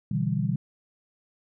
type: chord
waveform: sine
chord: E minor seventh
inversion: second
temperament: equal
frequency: 123.47 / 146.83 / 164.81 / 196 Hz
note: B2 / D3 / E3 / G3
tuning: 0 / 0 / 0 / 0 cents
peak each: -29 dBFS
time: 0.11-0.56 s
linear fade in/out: 5 ms
effects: none